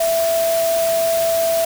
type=tone in noise; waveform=sine; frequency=663 Hz; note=E5; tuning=10 cents sharp; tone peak=-15 dBFS; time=0-1.65 s; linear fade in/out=5 ms; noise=white; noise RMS=-26 dBFS; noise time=0-1.65 s; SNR=+8 dB; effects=none